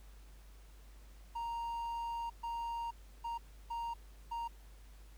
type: tone bursts at uneven times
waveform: triangle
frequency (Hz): 932.3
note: A#5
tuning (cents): 0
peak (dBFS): -35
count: 5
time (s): 1.35-2.3 / 2.43-2.91 / 3.24-3.38 / 3.7-3.94 / 4.31-4.48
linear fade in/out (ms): 10
effects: added 50 Hz sine -53 dBFS peak until 5.17 s + pink hiss -65 dBFS RMS until 5.17 s